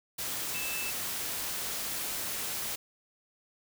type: tone in noise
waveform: sine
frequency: 2637 Hz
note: E7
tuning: in tune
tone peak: -37 dBFS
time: 0.54-0.91 s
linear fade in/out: 10 ms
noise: white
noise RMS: -35 dBFS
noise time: 0.18-2.76 s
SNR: -5 dB
effects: none